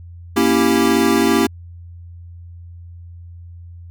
square chord, A# diminished seventh, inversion none, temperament equal with one note detuned, 234.4 / 277.2 / 329.6 / 392 Hz, A#3 / C#4 / E4 / G4, +10 / 0 / 0 / 0 cents, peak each -19 dBFS, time 0.36-1.47 s, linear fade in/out 10 ms, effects added 86 Hz sine -34 dBFS peak until 3.9 s

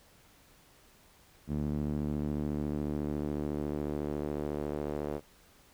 sawtooth tone with band-pass filter sweep, 74 Hz, D2, 14 cents sharp, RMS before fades -34 dBFS, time 1.47-5.21 s, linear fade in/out 50 ms, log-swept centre 210 to 460 Hz, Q 1.6, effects pink hiss -61 dBFS RMS until 5.73 s

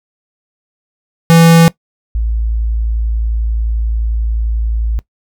square / sine tone pair in turn, 166.1 / 55.67 Hz, E3 / A1, +13 / +21 cents, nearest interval octave + perfect fifth, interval 1892 cents, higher first, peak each -4 / -12 dBFS, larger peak first, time 1.3-1.68 / 2.15-4.99 s, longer second, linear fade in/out 0 ms, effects noise-tail reverb RT60 0.1 s tail -19 dB re dry

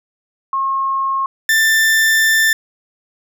sine / 40% pulse tone pair in turn, 1080 / 1778 Hz, C#6 / A6, -45 / +18 cents, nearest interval major sixth, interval 863 cents, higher second, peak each -15 / -10 dBFS, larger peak second, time 0.53-1.26 / 1.49-2.53 s, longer second, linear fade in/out 2 ms, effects none

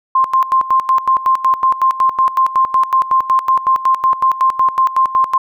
sine tone with tremolo, 1052 Hz, C6, 9 cents sharp, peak -8 dBFS, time 0.15-5.38 s, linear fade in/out 5 ms, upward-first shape square, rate 5.4 Hz, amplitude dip 80%, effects none

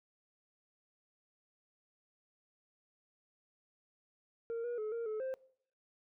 sine tone with pitch steps, 461.7 / 480.1 / 429.2 / 464.7 / 431.9 / 524 Hz, A#4 / B4 / A4 / A#4 / A4 / C5, -17 / -49 / -43 / -5 / -32 / +2 cents, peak -33 dBFS, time 4.5-5.34 s, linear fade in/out 0 ms, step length 140 ms, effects noise-tail reverb RT60 0.6 s tail -24 dB re dry + tanh soft clip ceiling -35 dBFS

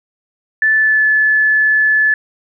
sine tone with pitch glide, 1751 to 1728.9 Hz, A6 to A6, -9 to -31 cents, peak -9 dBFS, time 0.62-2.14 s, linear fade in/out 2 ms, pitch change -22 cents, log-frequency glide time 0.75-1.06 s, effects none

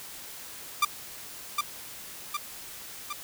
sawtooth tone with echo, 1186 Hz, D6, 17 cents sharp, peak -16 dBFS, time 0.82-0.85 s, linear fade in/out 5 ms, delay 760 ms, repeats 3, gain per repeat -4 dB, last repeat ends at 3.13 s, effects white hiss -43 dBFS RMS until 3.23 s

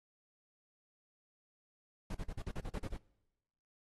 brown noise bursts, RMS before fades -39 dBFS, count 10, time 2.1-2.967 s, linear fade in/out 5 ms, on 48 ms, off 43 ms, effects noise-tail reverb RT60 1.0 s tail -23 dB re dry + AAC 32 kbps

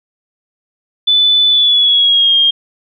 sine tone with pitch glide, 3494 to 3223 Hz, A7 to G7, -13 to +47 cents, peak -7 dBFS, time 1.07-2.51 s, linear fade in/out 10 ms, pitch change -140 cents, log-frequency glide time 1.49-2.36 s, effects none

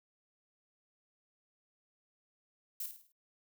violet noise with echo, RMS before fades -39 dBFS, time 2.8-2.86 s, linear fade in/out 2 ms, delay 52 ms, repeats 5, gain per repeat -7 dB, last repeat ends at 3.12 s, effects noise-tail reverb RT60 0.1 s tail -24 dB re dry

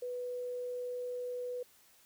sine tone, 493.9 Hz, B4, in tune, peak -36 dBFS, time 0.02-1.63 s, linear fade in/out 5 ms, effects white hiss -64 dBFS RMS until 2.05 s

